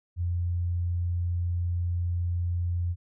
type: tone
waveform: sine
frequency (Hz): 87.31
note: F2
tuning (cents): 0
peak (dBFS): -25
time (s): 0.16-2.96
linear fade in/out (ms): 50
effects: none